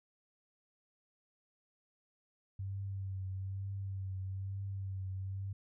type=tone with vibrato; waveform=sine; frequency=96.5 Hz; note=G2; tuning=27 cents flat; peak=-37 dBFS; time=2.59-5.53 s; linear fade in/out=5 ms; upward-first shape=triangle; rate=1.1 Hz; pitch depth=38 cents each way; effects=none